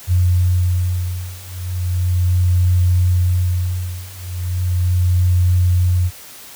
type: beating tone pair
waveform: sine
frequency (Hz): 89.5 / 89.87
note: F2 / F#2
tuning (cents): +43 / -50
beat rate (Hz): 0.37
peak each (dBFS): -17 / -16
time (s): 0.07-6.11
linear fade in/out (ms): 50
effects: white hiss -38 dBFS RMS until 6.55 s